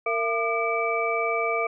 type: tone cluster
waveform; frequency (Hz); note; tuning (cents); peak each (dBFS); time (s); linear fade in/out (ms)
sine; 458.5 / 676 / 1203 / 2306; A#4 / E5 / D6 / D7; -29 / +43 / +41 / -32; -28; 0.06-1.67; 5
effects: none